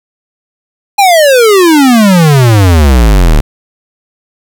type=exponential sweep; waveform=square; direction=down; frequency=831 to 34.91 Hz; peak=-3 dBFS; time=0.98-3.41 s; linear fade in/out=10 ms; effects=7-bit